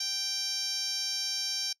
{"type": "tone with band-pass filter", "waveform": "10% pulse", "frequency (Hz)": 784, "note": "G5", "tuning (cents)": 0, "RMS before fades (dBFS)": -33, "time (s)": [0, 1.73], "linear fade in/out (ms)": 5, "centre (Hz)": 5800, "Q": 5.4, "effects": ["noise-tail reverb RT60 0.1 s tail -23 dB re dry"]}